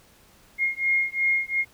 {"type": "beating tone pair", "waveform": "sine", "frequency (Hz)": [2139, 2141.8], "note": ["C7", "C7"], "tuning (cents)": [38, 40], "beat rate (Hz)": 2.8, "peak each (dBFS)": -24, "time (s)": [0.58, 1.65], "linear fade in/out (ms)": 50, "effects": ["pink hiss -56 dBFS RMS until 1.73 s"]}